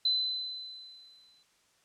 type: tone with exponential decay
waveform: sine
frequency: 4031 Hz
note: B7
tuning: 35 cents sharp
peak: -23 dBFS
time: 0.05-1.43 s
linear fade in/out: 5 ms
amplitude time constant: 300 ms
effects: white hiss -68 dBFS RMS until 1.84 s + low-pass 8000 Hz 12 dB/octave